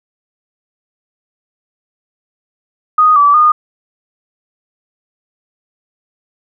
sine tone with pitch steps, 1242 / 1154 / 1224 Hz, D#6 / D6 / D#6, -3 / -31 / -29 cents, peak -5 dBFS, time 2.98-3.52 s, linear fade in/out 5 ms, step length 180 ms, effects none

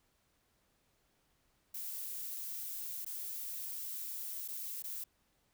violet noise with dropouts, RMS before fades -42 dBFS, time 1.74-5.04 s, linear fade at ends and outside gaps 5 ms, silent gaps 3.048-3.062 / 4.479-4.484 / 4.824-4.839 s, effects pink hiss -75 dBFS RMS until 5.53 s

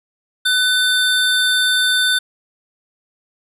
square tone pair together, 1503 / 3573 Hz, F#6 / A7, +27 / +26 cents, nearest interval octave + minor third, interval 1499 cents, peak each -17 dBFS, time 0.45-2.19 s, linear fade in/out 10 ms, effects resampled to 32000 Hz

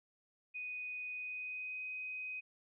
sine tone with pitch glide, 2489 to 2511 Hz, D#7 to D#7, 0 to +15 cents, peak -40 dBFS, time 0.54-2.41 s, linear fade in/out 20 ms, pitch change +15 cents, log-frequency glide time 1.11-1.82 s, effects none

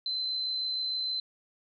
sine tone with amplitude modulation, 4064 Hz, B7, 49 cents sharp, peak -28 dBFS, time 0.06-1.2 s, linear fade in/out 2 ms, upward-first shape sine, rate 66.5 Hz, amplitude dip 25%, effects none

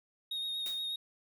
triangle tone with vibrato, 3729 Hz, A#7, in tune, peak -33 dBFS, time 0.31-0.96 s, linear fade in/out 5 ms, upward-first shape sine, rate 8.4 Hz, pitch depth 20 cents each way
white noise with exponential decay, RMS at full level -43 dBFS, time 0.66-0.89 s, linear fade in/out 1 ms, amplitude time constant 50 ms
effects none

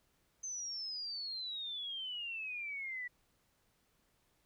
sine exponential sweep, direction down, 6272 to 1940 Hz, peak -39 dBFS, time 0.43-3.08 s, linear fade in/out 10 ms, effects pink hiss -75 dBFS RMS until 4.45 s

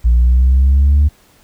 sine exponential sweep, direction up, 58 to 74.2 Hz, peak -5 dBFS, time 0.04-1.09 s, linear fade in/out 20 ms, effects tanh soft clip ceiling -5 dBFS + pink hiss -50 dBFS RMS until 1.43 s

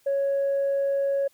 sine tone, 554.4 Hz, C#5, in tune, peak -20 dBFS, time 0.06-1.28 s, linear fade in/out 10 ms, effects tanh soft clip ceiling -19 dBFS + white hiss -63 dBFS RMS until 1.33 s

